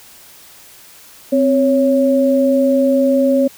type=tone pair together; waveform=sine; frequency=261.3 / 554.4 Hz; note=C4 / C#5; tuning=-2 / 0 cents; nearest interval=octave + minor second; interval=1302 cents; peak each=-13 dBFS; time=1.32-3.48 s; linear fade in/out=10 ms; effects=white hiss -42 dBFS RMS until 3.57 s